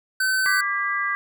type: tone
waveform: square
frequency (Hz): 1528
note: G6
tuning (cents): -45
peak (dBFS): -20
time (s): 0.2-0.61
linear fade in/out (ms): 5
type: chord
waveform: sine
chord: G# diminished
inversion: second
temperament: equal with one note detuned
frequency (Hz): 1174.7 / 1621.4 / 1975.5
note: D6 / G#6 / B6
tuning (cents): 0 / -42 / 0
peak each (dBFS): -26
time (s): 0.46-1.15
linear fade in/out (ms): 0
effects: none